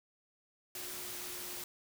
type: tone in noise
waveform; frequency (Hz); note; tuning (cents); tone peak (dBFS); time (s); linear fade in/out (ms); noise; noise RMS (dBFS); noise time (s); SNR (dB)
sine; 358.3; F4; +44; -53; 0.75-1.64; 2; white; -43; 0.75-1.64; -13
effects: none